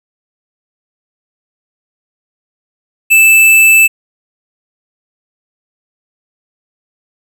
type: tone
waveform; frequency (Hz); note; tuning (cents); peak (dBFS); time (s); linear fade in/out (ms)
square; 2637; E7; 0; -4; 3.1-3.88; 20
effects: none